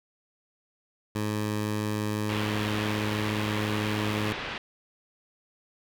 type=tone; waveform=15% pulse; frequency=106 Hz; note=G#2; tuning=36 cents sharp; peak=-21 dBFS; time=1.15-4.33 s; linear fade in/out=5 ms
type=low-pass noise; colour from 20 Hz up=white; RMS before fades=-35 dBFS; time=2.29-4.58 s; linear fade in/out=2 ms; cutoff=3200 Hz; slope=24 dB/octave
effects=none